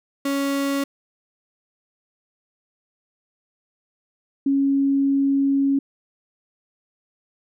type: tone pair in turn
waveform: 35% pulse / sine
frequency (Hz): 278.1 / 275.9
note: C#4 / C#4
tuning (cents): +6 / -8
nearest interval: unison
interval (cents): 14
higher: first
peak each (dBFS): -19 / -16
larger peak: second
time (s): 0.25-0.84 / 4.46-5.79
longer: second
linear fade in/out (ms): 5
effects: none